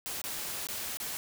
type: noise with dropouts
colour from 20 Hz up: white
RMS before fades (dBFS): -37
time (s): 0.06-1.17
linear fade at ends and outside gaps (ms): 0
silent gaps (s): 0.217-0.24 / 0.67-0.687 / 0.971-1.001
effects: none